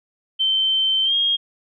sine tone with pitch glide, 3101 to 3250 Hz, G7 to G#7, -19 to -38 cents, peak -16 dBFS, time 0.39-1.37 s, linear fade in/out 20 ms, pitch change +81 cents, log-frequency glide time 1.04-1.14 s, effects none

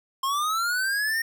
square linear sweep, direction up, 1056 to 1851 Hz, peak -24 dBFS, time 0.23-1.22 s, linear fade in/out 5 ms, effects none

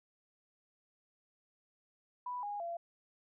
sine tone with pitch steps, 987.8 / 821.1 / 682.5 Hz, B5 / G#5 / F5, 0 / -20 / -40 cents, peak -37 dBFS, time 2.26-2.77 s, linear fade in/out 5 ms, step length 170 ms, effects none

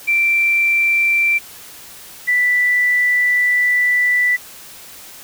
sine tone pair in turn, 2349 / 1975.3 Hz, D7 / B6, 0 / 0 cents, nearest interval minor third, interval 300 cents, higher first, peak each -12 dBFS, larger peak neither, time 0.07-1.39 / 2.27-4.37 s, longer second, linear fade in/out 20 ms, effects white hiss -38 dBFS RMS until 5.23 s

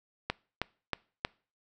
click train, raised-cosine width 0.3 ms, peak -13 dBFS, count 4, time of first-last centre 0.3-1.249 s, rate 3.16 Hz, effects noise-tail reverb RT60 0.4 s tail -24 dB re dry

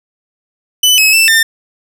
sawtooth tone with pitch steps, 2997 / 2568 / 2660 / 1803 Hz, F#7 / E7 / E7 / A6, +22 / -46 / +15 / +42 cents, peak -3 dBFS, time 0.83-1.43 s, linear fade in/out 5 ms, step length 150 ms, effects none

